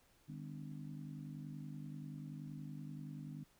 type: harmonic tone with a mistuned harmonic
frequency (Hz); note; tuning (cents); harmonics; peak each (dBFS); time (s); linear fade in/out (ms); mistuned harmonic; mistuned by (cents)
50.5; G#1; -48; 3 / 4 / 5 / 6; -47 / -53 / -52 / -56; 0.28-3.44; 10; 6; -49
effects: pink hiss -71 dBFS RMS until 3.59 s